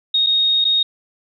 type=tone with dropouts; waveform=sine; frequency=3729 Hz; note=A#7; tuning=in tune; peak=-13 dBFS; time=0.14-0.83 s; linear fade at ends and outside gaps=5 ms; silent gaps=0.264-0.268 / 0.644-0.65 s; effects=none